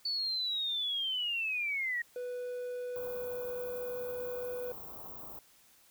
sine linear sweep, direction down, 4500 to 1864.7 Hz, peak -31 dBFS, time 0.05-2.02 s, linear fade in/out 5 ms
triangle tone, 493.9 Hz, B4, in tune, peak -34 dBFS, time 2.16-4.72 s, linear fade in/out 2 ms
white band-stop noise, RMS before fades -46 dBFS, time 2.96-5.39 s, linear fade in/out 0 ms, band 1200 to 16000 Hz, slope 48 dB/octave
effects white hiss -63 dBFS RMS until 5.9 s

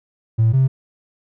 triangle tone pair in turn, 112.3 / 132.55 Hz, A2 / C3, +36 / +23 cents, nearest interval minor third, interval 287 cents, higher second, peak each -8 dBFS, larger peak neither, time 0.38-0.53 / 0.53-0.68 s, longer neither, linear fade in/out 20 ms, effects tanh soft clip ceiling -8 dBFS

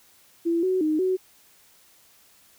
sine tone with pitch steps, 336.4 / 372.6 / 309.4 / 372.9 Hz, E4 / F#4 / D#4 / F#4, +35 / +12 / -10 / +14 cents, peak -20 dBFS, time 0.45-1.17 s, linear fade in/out 20 ms, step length 180 ms, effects white hiss -57 dBFS RMS until 2.58 s

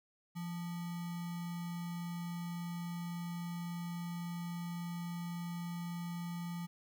sine tone with sample-and-hold, 171.8 Hz, F3, 28 cents flat, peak -38 dBFS, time 0.35-6.67 s, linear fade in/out 20 ms, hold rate 1050 Hz, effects none

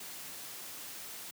white noise, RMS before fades -45 dBFS, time 0-1.31 s, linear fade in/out 5 ms, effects high-pass 100 Hz 12 dB/octave

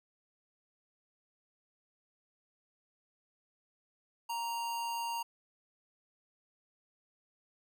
square tone with amplitude modulation, 932.3 Hz, A#5, in tune, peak -34 dBFS, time 4.29-5.23 s, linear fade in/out 10 ms, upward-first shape sine, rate 206 Hz, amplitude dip 25%, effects none

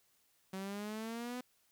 sawtooth exponential sweep, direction up, 188.3 to 252 Hz, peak -36 dBFS, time 0.53-1.41 s, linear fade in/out 5 ms, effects white hiss -73 dBFS RMS until 1.71 s

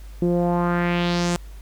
sawtooth tone with low-pass filter sweep, 174.2 Hz, F3, 4 cents flat, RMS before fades -21 dBFS, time 0.22-1.36 s, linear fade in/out 0 ms, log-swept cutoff 360 to 8200 Hz, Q 2.4, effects added 50 Hz sine -36 dBFS peak until 1.61 s + pink hiss -52 dBFS RMS until 1.61 s

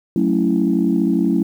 sine chord, F# minor seventh, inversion none, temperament equal, 185 / 220 / 277.2 / 329.6 Hz, F#3 / A3 / C#4 / E4, 0 / 0 / 0 / 0 cents, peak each -19 dBFS, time 0.16-1.43 s, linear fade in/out 2 ms, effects tanh soft clip ceiling -5 dBFS + 8-bit

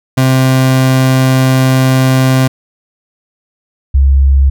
30% pulse / sine tone pair in turn, 130.81 / 68.12 Hz, C3 / C#2, 0 / -30 cents, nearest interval major seventh, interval 1130 cents, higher first, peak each -4 dBFS, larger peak neither, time 0.17-2.48 / 3.94-4.5 s, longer first, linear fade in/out 10 ms, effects none

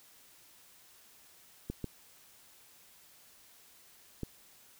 clicks, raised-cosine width 3 ms, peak -23 dBFS, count 3, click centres 1.7 / 1.843 / 4.233 s, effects white hiss -60 dBFS RMS until 4.79 s

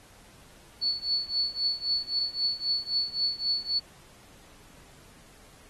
sine tone with tremolo, 4435 Hz, C#8, in tune, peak -22 dBFS, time 0.81-3.8 s, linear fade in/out 20 ms, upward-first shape triangle, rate 3.8 Hz, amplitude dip 95%, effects pink hiss -55 dBFS RMS until 5.69 s + AAC 32 kbps

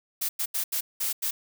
blue noise bursts at uneven times, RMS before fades -28 dBFS, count 6, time 0.21-0.29 / 0.39-0.46 / 0.54-0.64 / 0.72-0.81 / 1-1.13 / 1.22-1.31 s, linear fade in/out 10 ms, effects none

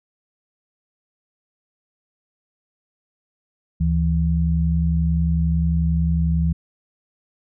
sine tone pair together, 73.65 / 164.81 Hz, D2 / E3, +6 / 0 cents, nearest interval octave + major second, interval 1394 cents, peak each -19 dBFS, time 3.8-6.53 s, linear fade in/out 10 ms, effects none

